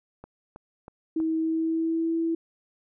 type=click train; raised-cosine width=1 ms; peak=-28 dBFS; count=4; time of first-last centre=0.24-1.202 s; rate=3.12 Hz
type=tone with pitch glide; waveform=sine; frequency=321 to 329.6 Hz; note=E4 to E4; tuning=-46 to 0 cents; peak=-23 dBFS; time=1.16-2.35 s; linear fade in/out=5 ms; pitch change=+46 cents; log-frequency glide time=1.36-2.16 s
effects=none